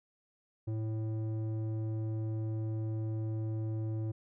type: tone with low-pass filter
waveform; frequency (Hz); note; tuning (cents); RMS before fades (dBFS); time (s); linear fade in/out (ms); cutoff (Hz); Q
square; 110; A2; 0; -35; 0.67-4.12; 10; 390; 0.94
effects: none